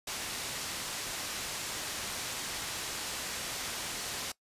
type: low-pass noise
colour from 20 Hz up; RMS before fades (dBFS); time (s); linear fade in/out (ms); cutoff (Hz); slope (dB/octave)
white; -38; 0.07-4.32; 5; 7600; 12
effects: noise-tail reverb RT60 0.1 s tail -20 dB re dry + resampled to 32000 Hz